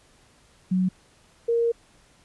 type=tone pair in turn; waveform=sine; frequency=185 / 466.2 Hz; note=F#3 / A#4; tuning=0 / 0 cents; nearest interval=octave + major third; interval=1600 cents; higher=second; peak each=-19 dBFS; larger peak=neither; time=0.71-0.89 / 1.48-1.72 s; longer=second; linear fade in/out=10 ms; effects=pink hiss -58 dBFS RMS until 2.24 s + resampled to 24000 Hz